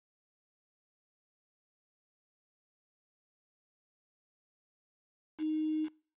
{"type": "tone with quantisation", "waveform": "sine", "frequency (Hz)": 310.6, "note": "D#4", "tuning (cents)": -3, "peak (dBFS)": -30, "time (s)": [5.38, 5.89], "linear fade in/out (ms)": 50, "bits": 8, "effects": ["noise-tail reverb RT60 0.4 s tail -24 dB re dry", "resampled to 8000 Hz"]}